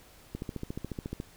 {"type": "click train", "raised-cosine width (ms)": 3, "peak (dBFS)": -22, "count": 13, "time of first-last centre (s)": [0.35, 1.201], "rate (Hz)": 14.1, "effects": ["pink hiss -56 dBFS RMS until 1.36 s"]}